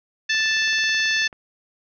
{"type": "harmonic tone", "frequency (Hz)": 880, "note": "A5", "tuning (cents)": 0, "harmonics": [2, 3, 4, 5, 6, 7], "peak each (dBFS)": [-21, -25, -27, -29, -31, -32], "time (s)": [0.29, 1.28], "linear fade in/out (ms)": 10}
{"type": "click train", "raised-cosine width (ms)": 0.5, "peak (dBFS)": -27, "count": 19, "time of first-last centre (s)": [0.35, 1.328], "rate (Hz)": 18.4}
{"effects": []}